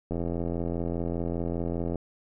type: click train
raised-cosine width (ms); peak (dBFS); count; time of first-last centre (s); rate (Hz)
2; -18; 158; 0.11-1.957; 85
effects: none